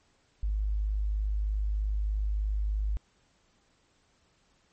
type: tone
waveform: sine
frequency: 51.6 Hz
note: G#1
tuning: 10 cents flat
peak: -26 dBFS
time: 0.43-2.97 s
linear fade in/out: 0 ms
effects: pink hiss -68 dBFS RMS until 4.72 s + MP3 32 kbps